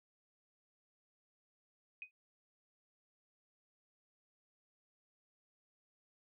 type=tone with exponential decay; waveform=sine; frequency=2502 Hz; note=D#7; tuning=9 cents sharp; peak=-40 dBFS; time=2.02-2.11 s; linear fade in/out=1 ms; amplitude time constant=19 ms; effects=none